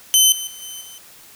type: tone with level steps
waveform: 15% pulse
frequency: 3060 Hz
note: G7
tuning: 42 cents flat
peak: -3 / -18 / -28 / -24 / -30 dBFS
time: 0.14-0.98 s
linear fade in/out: 0 ms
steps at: 0.32 / 0.47 / 0.62 / 0.81 s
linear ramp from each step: 2 ms
effects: white hiss -45 dBFS RMS until 1.35 s